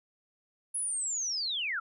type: linear sweep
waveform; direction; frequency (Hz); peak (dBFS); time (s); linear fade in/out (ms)
sine; down; 10548 to 1269; -30; 0.74-1.8; 10
effects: none